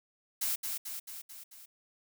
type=noise with echo; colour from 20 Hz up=blue; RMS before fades=-32 dBFS; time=0.41-0.56 s; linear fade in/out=10 ms; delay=220 ms; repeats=5; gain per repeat=-4 dB; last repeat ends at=1.66 s; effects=none